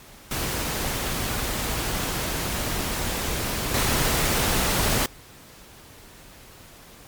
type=noise with level steps; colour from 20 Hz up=pink; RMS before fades=-27 / -22 dBFS; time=0.31-5.06 s; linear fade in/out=2 ms; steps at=3.74 s; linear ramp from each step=2 ms; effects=pink hiss -47 dBFS RMS until 7.07 s + MP3 96 kbps

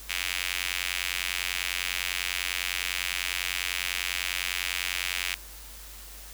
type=tone with high-pass filter; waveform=sawtooth; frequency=90 Hz; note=F#2; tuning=47 cents flat; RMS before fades=-31 dBFS; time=0.09-5.35 s; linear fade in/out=10 ms; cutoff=2400 Hz; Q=2.1; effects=added 50 Hz sine -46 dBFS peak until 6.33 s + white hiss -46 dBFS RMS until 6.33 s

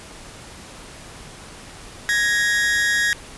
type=tone pair together; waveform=40% pulse; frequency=1661.2 / 1873.7 Hz; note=G#6 / A#6; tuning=0 / +8 cents; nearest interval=major second; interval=208 cents; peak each=-19 dBFS; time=2.09-3.13 s; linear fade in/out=0 ms; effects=pink hiss -40 dBFS RMS until 3.37 s + resampled to 24000 Hz

